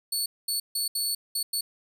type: tone bursts at uneven times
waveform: 20% pulse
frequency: 4435 Hz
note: C#8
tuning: in tune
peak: -20 dBFS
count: 6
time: 0.12-0.26 / 0.48-0.6 / 0.75-0.88 / 0.95-1.15 / 1.35-1.43 / 1.53-1.61 s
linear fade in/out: 5 ms
effects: none